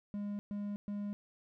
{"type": "tone bursts", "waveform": "triangle", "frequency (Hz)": 204.5, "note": "G#3", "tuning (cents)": -26, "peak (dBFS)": -34, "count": 3, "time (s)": [0.14, 1.13], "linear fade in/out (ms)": 0, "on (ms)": 250, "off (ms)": 120, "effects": []}